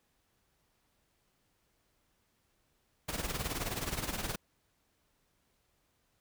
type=noise with tremolo; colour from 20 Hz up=pink; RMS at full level=-34 dBFS; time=3.08-4.36 s; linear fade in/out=10 ms; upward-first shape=sine; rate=19 Hz; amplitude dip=70%; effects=pink hiss -75 dBFS RMS until 6.2 s